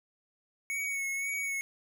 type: tone with vibrato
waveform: square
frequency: 2217 Hz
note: C#7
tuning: in tune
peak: -32 dBFS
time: 0.7-1.61 s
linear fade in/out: 0 ms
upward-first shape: sine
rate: 1.9 Hz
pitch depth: 31 cents each way
effects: none